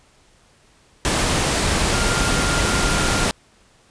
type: tone in noise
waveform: sine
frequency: 1400 Hz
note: F6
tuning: 4 cents sharp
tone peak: -26 dBFS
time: 1.94-3.25 s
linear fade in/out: 0 ms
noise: pink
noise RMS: -19 dBFS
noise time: 1.05-3.31 s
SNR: -10 dB
effects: pink hiss -55 dBFS RMS until 3.9 s + resampled to 22050 Hz